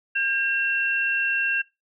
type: tone pair together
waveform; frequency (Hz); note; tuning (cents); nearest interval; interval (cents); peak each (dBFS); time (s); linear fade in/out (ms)
sine; 1606 / 2719; G6 / F7; +41 / -47; major sixth; 912; -24; 0.15-1.62; 10
effects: noise-tail reverb RT60 0.2 s tail -17 dB re dry